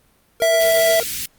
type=tone with tremolo; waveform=square; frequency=466.2 Hz; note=A#4; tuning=in tune; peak=-24 dBFS; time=0.4-1.03 s; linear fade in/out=2 ms; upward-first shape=triangle; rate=8.4 Hz; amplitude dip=75%
type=tone; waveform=square; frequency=659.3 Hz; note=E5; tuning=in tune; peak=-14 dBFS; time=0.42-1 s; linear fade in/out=0 ms
type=band-stop noise; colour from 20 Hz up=white; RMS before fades=-26 dBFS; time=0.6-1.26 s; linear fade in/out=5 ms; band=290 to 1900 Hz; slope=24 dB/octave
effects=pink hiss -58 dBFS RMS until 1.38 s + Opus 32 kbps